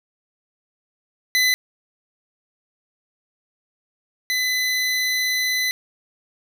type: tone pair in turn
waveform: 25% pulse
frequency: 2011 / 2011 Hz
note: B6 / B6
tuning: +31 / +31 cents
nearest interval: unison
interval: 0 cents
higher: neither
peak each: -12 / -16 dBFS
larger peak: first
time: 1.35-1.54 / 4.3-5.71 s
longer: second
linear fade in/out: 0 ms
effects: none